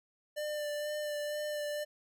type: tone with vibrato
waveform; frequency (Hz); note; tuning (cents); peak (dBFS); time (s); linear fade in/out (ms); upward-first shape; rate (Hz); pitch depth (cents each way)
square; 595; D5; +22; -35; 0.36-1.85; 20; sine; 2.1; 17
effects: none